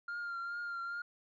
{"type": "tone with vibrato", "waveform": "sine", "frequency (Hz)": 1396.9, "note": "F6", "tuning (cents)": 0, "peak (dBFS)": -35, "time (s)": [0.08, 1.02], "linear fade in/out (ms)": 5, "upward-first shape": "triangle", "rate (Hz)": 2.4, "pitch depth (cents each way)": 33, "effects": ["tanh soft clip ceiling -36 dBFS"]}